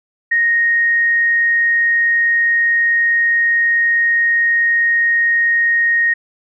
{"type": "tone", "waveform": "sine", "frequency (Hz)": 1864.7, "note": "A#6", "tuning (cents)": 0, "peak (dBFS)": -11, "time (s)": [0.31, 6.14], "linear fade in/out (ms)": 10, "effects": []}